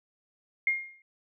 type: tone with exponential decay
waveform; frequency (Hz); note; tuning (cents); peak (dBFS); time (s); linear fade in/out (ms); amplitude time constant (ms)
sine; 2129; C7; +30; -20; 0.67-1.02; 2; 74
effects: none